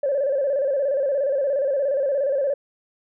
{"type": "tone with vibrato", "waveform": "sine", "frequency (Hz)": 553, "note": "C#5", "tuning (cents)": -4, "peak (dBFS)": -18, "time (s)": [0.03, 2.54], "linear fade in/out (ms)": 5, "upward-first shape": "square", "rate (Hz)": 17, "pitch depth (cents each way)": 75, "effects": ["tanh soft clip ceiling -14 dBFS"]}